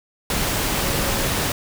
sine tone in noise, 552 Hz, C#5, 7 cents flat, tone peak -31 dBFS, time 0.84-1.27 s, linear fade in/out 2 ms, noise pink, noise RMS -22 dBFS, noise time 0.3-1.52 s, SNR -12 dB, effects none

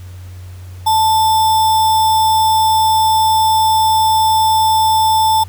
sine tone with sample-and-hold, 880 Hz, A5, in tune, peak -9 dBFS, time 0.86-5.44 s, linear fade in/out 10 ms, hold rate 4410 Hz, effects added 91 Hz sine -29 dBFS peak until 5.48 s + pink hiss -45 dBFS RMS until 5.48 s

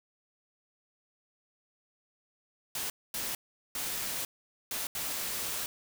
white noise bursts at uneven times, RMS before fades -35 dBFS, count 5, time 2.75-2.9 / 3.14-3.35 / 3.75-4.25 / 4.71-4.87 / 4.95-5.66 s, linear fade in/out 2 ms, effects none

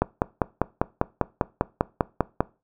click train, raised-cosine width 1 ms, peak -5 dBFS, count 13, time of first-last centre 0.02-2.406 s, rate 5.03 Hz, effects noise-tail reverb RT60 0.3 s tail -21 dB re dry

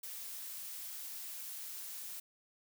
blue noise, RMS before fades -45 dBFS, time 0.03-2.2 s, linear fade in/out 5 ms, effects none

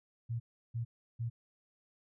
sine tone bursts, 116.54 Hz, A#2, in tune, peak -33 dBFS, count 3, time 0.29-1.3 s, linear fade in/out 20 ms, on 110 ms, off 340 ms, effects none

